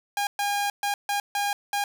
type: tone bursts at uneven times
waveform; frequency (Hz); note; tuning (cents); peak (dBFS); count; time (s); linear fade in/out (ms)
sawtooth; 812; G#5; -39; -20; 6; 0.17-0.27 / 0.39-0.7 / 0.83-0.94 / 1.09-1.2 / 1.35-1.53 / 1.73-1.84; 2
effects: 8-bit